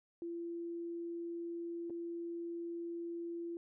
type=tone with dropouts; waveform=sine; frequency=340 Hz; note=F4; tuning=46 cents flat; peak=-39 dBFS; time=0.22-3.57 s; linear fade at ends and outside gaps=1 ms; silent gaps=1.898-1.904 s; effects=none